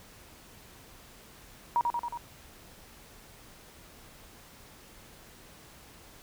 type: tone with echo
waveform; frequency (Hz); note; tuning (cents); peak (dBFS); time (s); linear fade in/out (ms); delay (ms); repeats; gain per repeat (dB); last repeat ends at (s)
sine; 951; A#5; +34; -22; 1.76-1.81; 0; 91; 4; -3; 2.174
effects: pink hiss -53 dBFS RMS until 6.22 s